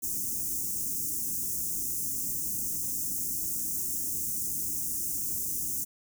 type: band-stop noise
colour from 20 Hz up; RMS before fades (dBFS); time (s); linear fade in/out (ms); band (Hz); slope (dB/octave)
white; -32; 0.02-5.85; 20; 350 to 6000; 48
effects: none